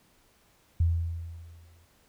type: tone with exponential decay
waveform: sine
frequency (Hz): 83.8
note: E2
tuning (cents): +29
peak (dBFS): -19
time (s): 0.8-1.86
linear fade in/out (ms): 5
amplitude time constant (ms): 230
effects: pink hiss -64 dBFS RMS until 2.08 s